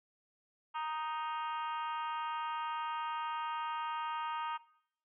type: harmonic tone with a mistuned harmonic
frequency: 311.1 Hz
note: D#4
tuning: in tune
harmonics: 3 / 4 / 5 / 6 / 7 / 8 / 9 / 10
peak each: -37 / -40 / -49 / -55 / -55 / -54 / -51 / -54 dBFS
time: 0.74-4.58 s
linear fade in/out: 20 ms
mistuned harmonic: 10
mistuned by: +33 cents
effects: noise-tail reverb RT60 0.7 s tail -20 dB re dry